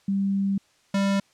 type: tone pair in turn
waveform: sine / square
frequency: 196.6 / 197.37 Hz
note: G3 / G3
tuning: +5 / +12 cents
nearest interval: unison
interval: 7 cents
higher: second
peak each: -21 dBFS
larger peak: neither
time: 0.08-0.58 / 0.94-1.2 s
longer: first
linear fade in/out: 5 ms
effects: white hiss -62 dBFS RMS until 1.33 s + low-pass 7000 Hz 12 dB/octave